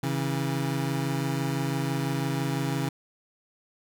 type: tone pair together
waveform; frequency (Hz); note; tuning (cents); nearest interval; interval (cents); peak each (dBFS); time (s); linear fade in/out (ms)
25% pulse; 136.2 / 162.16; C#3 / E3; -30 / -28; minor third; 302; -24 / -27; 0.03-2.89; 5
effects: none